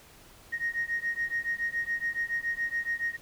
sine beating tone pair, 1864 / 1871.1 Hz, A#6 / A#6, -1 / +6 cents, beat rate 7.1 Hz, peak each -31 dBFS, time 0.52-3.17 s, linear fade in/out 20 ms, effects tanh soft clip ceiling -21 dBFS + pink hiss -54 dBFS RMS until 3.21 s

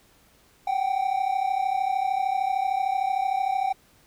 triangle tone pair together, 750.8 / 784 Hz, F#5 / G5, +25 / 0 cents, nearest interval minor second, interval 75 cents, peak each -24 / -23 dBFS, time 0.67-3.73 s, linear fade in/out 5 ms, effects pink hiss -59 dBFS RMS until 4.06 s

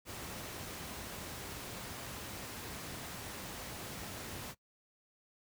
pink noise, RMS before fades -44 dBFS, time 0.05-4.55 s, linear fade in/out 50 ms, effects noise-tail reverb RT60 0.1 s tail -20 dB re dry + high-pass 60 Hz 12 dB/octave

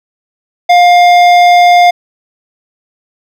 sine tone with hard clipping, 706 Hz, F5, 19 cents sharp, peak -4 dBFS, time 0.69-1.91 s, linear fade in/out 10 ms, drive 12 dB, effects none

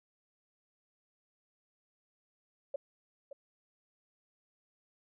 sine tone with echo, 559 Hz, C#5, 14 cents sharp, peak -32 dBFS, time 2.74-2.76 s, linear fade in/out 5 ms, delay 570 ms, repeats 1, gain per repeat -11 dB, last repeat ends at 3.33 s, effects none

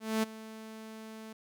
sawtooth tone with ADSR envelope, 220 Hz, A3, in tune, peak -22 dBFS, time 0-1.33 s, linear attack 230 ms, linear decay 15 ms, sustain -18 dB, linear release 6 ms, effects none

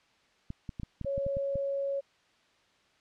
clicks, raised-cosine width 5 ms, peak -25 dBFS, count 10, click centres 0.504 / 0.692 / 0.798 / 0.833 / 1.013 / 1.047 / 1.179 / 1.265 / 1.369 / 1.556 s
sine tone, 554.4 Hz, C#5, in tune, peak -29 dBFS, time 1.05-2.01 s, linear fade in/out 20 ms
effects white hiss -66 dBFS RMS until 3 s + low-pass 4000 Hz 12 dB/octave

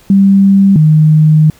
sine tone pair in turn, 196 / 154.73 Hz, G3 / D#3, 0 / -9 cents, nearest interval major third, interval 409 cents, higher first, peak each -3 dBFS, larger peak neither, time 0.1-0.76 / 0.76-1.5 s, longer second, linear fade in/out 2 ms, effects pink hiss -44 dBFS RMS until 1.59 s

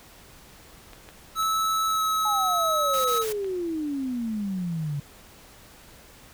clicks, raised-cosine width 0.3 ms, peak -28 dBFS, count 7, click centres 0.933 / 1.089 / 1.428 / 3.027 / 3.074 / 3.249 / 3.445 s
square tone with pitch glide, 1304 to 1288.3 Hz, E6 to E6, -19 to -40 cents, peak -23 dBFS, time 1.35-3.25 s, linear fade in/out 50 ms, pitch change -21 cents, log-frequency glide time 1.9-2.03 s
sine exponential sweep, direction down, 857 to 140 Hz, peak -26 dBFS, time 2.25-5 s, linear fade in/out 5 ms
white noise bursts, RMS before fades -35 dBFS, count 3, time 2.93-3.33 s, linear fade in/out 10 ms, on 120 ms, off 20 ms
effects pink hiss -50 dBFS RMS until 6.33 s

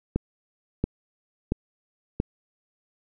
click train, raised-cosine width 3 ms, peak -10 dBFS, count 4, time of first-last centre 0.16-2.201 s, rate 1.47 Hz, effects none

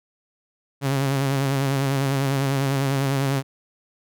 sawtooth tone with vibrato, 136.8 Hz, C#3, 23 cents flat, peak -16 dBFS, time 0.81-3.43 s, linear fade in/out 50 ms, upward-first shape sine, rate 10 Hz, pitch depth 44 cents each way, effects none

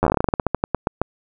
slowing click train, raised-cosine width 1 ms, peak -3 dBFS, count 20, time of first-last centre 0.03-1.016 s, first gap 10 ms, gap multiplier 1.16, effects none

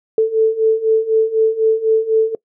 sine beating tone pair, 440 / 444 Hz, A4 / A4, 0 / +16 cents, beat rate 4 Hz, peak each -16 / -13 dBFS, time 0.18-2.35 s, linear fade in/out 2 ms, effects noise-tail reverb RT60 0.1 s tail -23 dB re dry

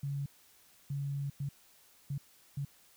sine tone bursts at uneven times, 140.5 Hz, C#3, 24 cents sharp, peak -33 dBFS, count 5, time 0.03-0.26 / 0.9-1.3 / 1.4-1.49 / 2.1-2.18 / 2.57-2.65 s, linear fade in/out 5 ms, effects white hiss -63 dBFS RMS until 2.96 s

